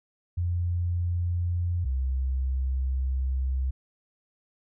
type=tone pair in turn; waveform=sine; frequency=87.31 / 65.41 Hz; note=F2 / C2; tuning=0 / 0 cents; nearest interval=perfect fourth; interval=500 cents; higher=first; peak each=-24 dBFS; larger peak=neither; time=0.37-1.85 / 1.85-3.71 s; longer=second; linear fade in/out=10 ms; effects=none